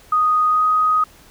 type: tone with pitch glide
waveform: sine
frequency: 1243 to 1252.4 Hz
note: D#6 to D#6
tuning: -2 to +11 cents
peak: -13 dBFS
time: 0.12-1.04 s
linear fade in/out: 5 ms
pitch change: +13 cents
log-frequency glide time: 0.49-0.64 s
effects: pink hiss -48 dBFS RMS until 1.3 s